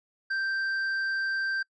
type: tone with hard clipping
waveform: triangle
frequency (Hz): 1568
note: G6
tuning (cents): 0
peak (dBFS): -28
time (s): 0.3-1.63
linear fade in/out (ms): 10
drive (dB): 8
effects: noise-tail reverb RT60 0.1 s tail -24 dB re dry + resampled to 22050 Hz